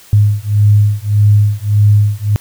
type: beating tone pair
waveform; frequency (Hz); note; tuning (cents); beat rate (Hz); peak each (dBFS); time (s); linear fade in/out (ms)
sine; 103.1 / 104.8; G#2 / G#2; -12 / +16; 1.7; -10; 0.13-2.36; 0
effects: white hiss -41 dBFS RMS until 2.4 s